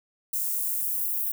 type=noise with high-pass filter sweep; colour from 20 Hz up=violet; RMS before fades=-28 dBFS; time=0.33-1.32 s; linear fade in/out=5 ms; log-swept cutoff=7300 to 12000 Hz; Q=1.1; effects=none